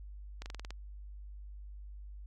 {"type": "slowing click train", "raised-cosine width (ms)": 0.2, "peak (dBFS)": -26, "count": 7, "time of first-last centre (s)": [0.42, 0.706], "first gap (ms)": 39, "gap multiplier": 1.08, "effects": ["added 50 Hz sine -44 dBFS peak until 2.26 s", "MP3 64 kbps"]}